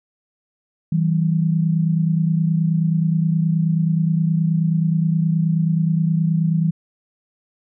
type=tone pair together; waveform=sine; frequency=161.84 / 191.3 Hz; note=E3 / G3; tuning=-32 / -42 cents; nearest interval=minor third; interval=290 cents; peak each=-16 / -22 dBFS; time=0.92-6.71 s; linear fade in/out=5 ms; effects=none